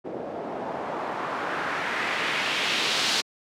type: noise with low-pass filter sweep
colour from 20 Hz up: white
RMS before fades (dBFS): -28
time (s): 0.04-3.22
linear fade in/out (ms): 20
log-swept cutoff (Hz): 470 to 4600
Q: 1.5
effects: high-pass 200 Hz 12 dB/octave